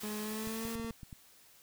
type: noise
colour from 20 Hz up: white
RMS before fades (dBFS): -45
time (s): 0-0.76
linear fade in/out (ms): 10
type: tone with pitch glide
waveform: 30% pulse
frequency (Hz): 211.5 to 228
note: G#3 to A#3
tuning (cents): +32 to -38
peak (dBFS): -35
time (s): 0.03-0.91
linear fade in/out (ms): 5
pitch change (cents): +130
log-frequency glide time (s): 0.19-0.7
type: clicks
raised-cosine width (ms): 5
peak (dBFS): -34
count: 8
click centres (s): 0.473 / 0.652 / 0.755 / 0.798 / 0.847 / 0.908 / 1.032 / 1.128
effects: white hiss -61 dBFS RMS until 1.62 s